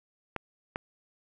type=clicks; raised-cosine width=0.5 ms; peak=-17 dBFS; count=2; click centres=0.363 / 0.759 s; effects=none